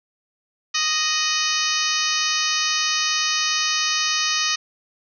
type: harmonic tone with a mistuned harmonic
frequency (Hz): 622.3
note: D#5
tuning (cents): 0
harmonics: 2 / 3 / 4 / 5 / 6 / 7 / 8 / 9 / 10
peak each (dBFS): -28 / -28 / -28 / -28 / -28 / -28 / -28 / -28 / -28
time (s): 0.74-4.56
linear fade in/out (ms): 10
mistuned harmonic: 5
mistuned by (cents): -61
effects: none